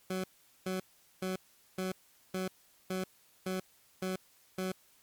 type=tone bursts; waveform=20% pulse; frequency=186.6 Hz; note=F#3; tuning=15 cents sharp; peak=-28 dBFS; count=9; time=0.1-4.72 s; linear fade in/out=5 ms; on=140 ms; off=420 ms; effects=white hiss -65 dBFS RMS until 5.02 s + MP3 96 kbps